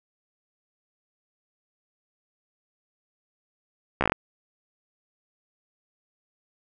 slowing click train, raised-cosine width 0.5 ms, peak -7 dBFS, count 7, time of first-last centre 4.01-4.121 s, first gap 14 ms, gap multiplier 1.11, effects none

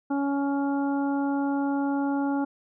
harmonic tone, 279.9 Hz, C#4, 17 cents sharp, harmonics 1 / 2 / 3 / 4 / 5, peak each -24 / -36 / -32 / -43 / -39 dBFS, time 0.1-2.45 s, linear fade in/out 10 ms, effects none

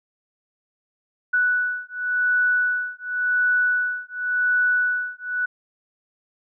sine beating tone pair, 1480 / 1480.91 Hz, F#6 / F#6, 0 / +1 cents, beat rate 0.91 Hz, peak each -22 dBFS, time 1.33-5.46 s, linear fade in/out 10 ms, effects none

